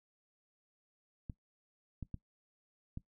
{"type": "clicks", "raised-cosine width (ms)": 5, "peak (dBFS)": -29, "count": 4, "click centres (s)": [1.298, 2.027, 2.143, 2.974], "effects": ["noise-tail reverb RT60 0.1 s tail -18 dB re dry"]}